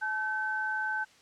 sine tone pair together, 862.2 / 1535 Hz, A5 / G6, -35 / -37 cents, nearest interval minor seventh, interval 998 cents, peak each -35 / -30 dBFS, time 0.01-1.05 s, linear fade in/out 20 ms, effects white hiss -59 dBFS RMS until 1.21 s + low-pass 6000 Hz 12 dB/octave

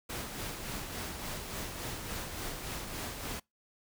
pink noise with tremolo, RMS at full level -38 dBFS, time 0.09-3.4 s, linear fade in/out 10 ms, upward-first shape sine, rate 3.5 Hz, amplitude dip 40%, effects noise-tail reverb RT60 0.2 s tail -26 dB re dry

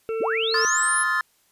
harmonic tone, 447.5 Hz, A4, 29 cents sharp, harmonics 1 / 3 / 5 / 6, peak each -24 / -37 / -48 / -42 dBFS, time 0.09-0.65 s, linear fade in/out 0 ms
sine linear sweep, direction up, 137.1 to 10640 Hz, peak -23 dBFS, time 0.2-1.04 s, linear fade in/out 20 ms
triangle chord, F dominant seventh, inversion second, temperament just, 1047.7 / 1257.2 / 1396.9 / 1746.1 Hz, C6 / Eb6 / F6 / A6, +2 / +18 / 0 / -14 cents, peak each -26 / -26 / -26 / -21 dBFS, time 0.54-1.21 s, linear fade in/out 2 ms
effects white hiss -63 dBFS RMS until 1.51 s + resampled to 32000 Hz

